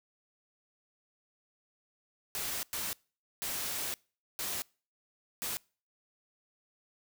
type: noise bursts at uneven times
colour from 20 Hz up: white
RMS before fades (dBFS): -36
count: 5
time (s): 2.35-2.63 / 2.73-2.93 / 3.42-3.94 / 4.39-4.62 / 5.42-5.57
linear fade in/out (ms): 0
effects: noise-tail reverb RT60 0.4 s tail -26 dB re dry